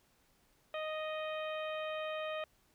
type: harmonic tone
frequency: 622 Hz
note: D#5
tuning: 1 cent flat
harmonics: 1 / 2 / 3 / 4 / 5 / 6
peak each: -38 / -44 / -48 / -47 / -50 / -55 dBFS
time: 0.74-2.44 s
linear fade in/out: 2 ms
effects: pink hiss -71 dBFS RMS until 2.74 s